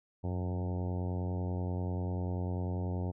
harmonic tone with a mistuned harmonic, 90.2 Hz, F#2, 44 cents flat, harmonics 1 / 2 / 3 / 4 / 5 / 6 / 7 / 8 / 9 / 10, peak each -33 / -39 / -43 / -45 / -47 / -49 / -50 / -51 / -52 / -53 dBFS, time 0.23-3.12 s, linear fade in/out 20 ms, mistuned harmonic 1, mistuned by +26 cents, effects none

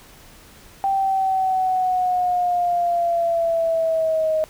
sine linear sweep, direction down, 784 to 625 Hz, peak -17 dBFS, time 0.84-4.44 s, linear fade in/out 0 ms, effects pink hiss -47 dBFS RMS until 4.49 s

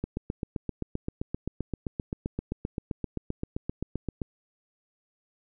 click train, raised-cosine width 3 ms, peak -17 dBFS, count 33, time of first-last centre 0.04-4.218 s, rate 7.66 Hz, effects none

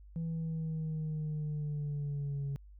sine linear sweep, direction down, 165.5 to 138.59 Hz, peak -31 dBFS, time 0.16-2.56 s, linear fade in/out 0 ms, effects tanh soft clip ceiling -32 dBFS + added 50 Hz sine -51 dBFS peak until 2.79 s

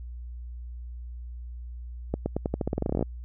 accelerating click train, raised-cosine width 2 ms, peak -13 dBFS, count 18, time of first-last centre 2.14-3.026 s, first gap 120 ms, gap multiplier 0.88, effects added 60 Hz sine -36 dBFS peak until 3.24 s

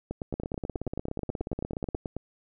two click trains, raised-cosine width 2 ms, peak -19 / -19 dBFS, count 20 / 28, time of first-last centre 0.11-2.166 / 0.34-1.947 s, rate 9.24 / 16.8 Hz, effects none

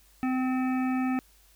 harmonic tone with a mistuned harmonic, 257.6 Hz, C4, 27 cents flat, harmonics 1 / 3 / 5 / 7 / 9 / 10, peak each -25 / -35 / -39 / -42 / -44 / -45 dBFS, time 0.23-1.19 s, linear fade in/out 0 ms, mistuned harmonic 9, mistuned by -18 cents, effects added 50 Hz sine -60 dBFS peak until 1.55 s + white hiss -61 dBFS RMS until 1.55 s

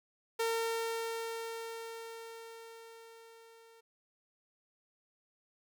sawtooth tone with level ramp, 456.1 Hz, A#4, 38 cents flat, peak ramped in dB -26 to -54 dBFS, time 0.39-3.81 s, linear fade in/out 10 ms, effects none

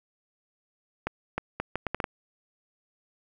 accelerating click train, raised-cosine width 0.5 ms, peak -13 dBFS, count 8, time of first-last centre 1.07-2.042 s, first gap 310 ms, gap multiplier 0.71, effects 9-bit

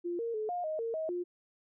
sine tone with pitch steps, 347.8 / 463.2 / 430.7 / 710 / 624 / 458.1 / 635 / 353.8 Hz, F4 / A#4 / A4 / F5 / D#5 / A#4 / D#5 / F4, -7 / -11 / -37 / +28 / +5 / -30 / +35 / +23 cents, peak -32 dBFS, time 0.04-1.24 s, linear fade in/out 20 ms, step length 150 ms, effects none

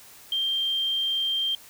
sine tone, 3171 Hz, G7, 19 cents sharp, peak -23 dBFS, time 0.32-1.55 s, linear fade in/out 2 ms, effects white hiss -49 dBFS RMS until 1.69 s

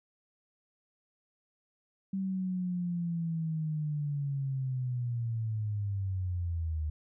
sine linear sweep, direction down, 193.8 to 75.5 Hz, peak -30 dBFS, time 2.13-6.9 s, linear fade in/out 5 ms, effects none

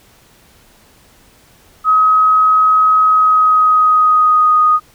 sine tone with pitch glide, 1270 to 1241 Hz, D#6 to D#6, +35 to -5 cents, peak -7 dBFS, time 1.84-4.8 s, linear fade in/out 50 ms, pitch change -40 cents, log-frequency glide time 3.01-4.63 s, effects pink hiss -48 dBFS RMS until 4.94 s

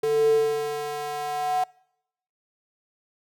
square tone with high-pass filter sweep, 147.6 Hz, D3, 9 cents sharp, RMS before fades -24 dBFS, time 0.03-1.64 s, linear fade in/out 5 ms, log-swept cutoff 400 to 740 Hz, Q 9.8, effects noise-tail reverb RT60 0.8 s tail -25 dB re dry

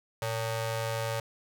sawtooth ring-modulated tone, 340 Hz, F4, 46 cents flat, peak -23 dBFS, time 0.22-1.2 s, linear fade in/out 2 ms, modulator 224 Hz, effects none

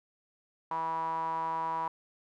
sawtooth tone with band-pass filter, 162.7 Hz, E3, 22 cents flat, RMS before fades -33 dBFS, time 0.71-1.88 s, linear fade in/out 2 ms, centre 970 Hz, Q 10, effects none

